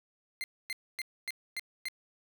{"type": "tone bursts", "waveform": "30% pulse", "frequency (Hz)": 2088, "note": "C7", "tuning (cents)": -4, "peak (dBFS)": -31, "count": 6, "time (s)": [0.41, 1.884], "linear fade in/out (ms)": 0, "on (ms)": 29, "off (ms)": 260, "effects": []}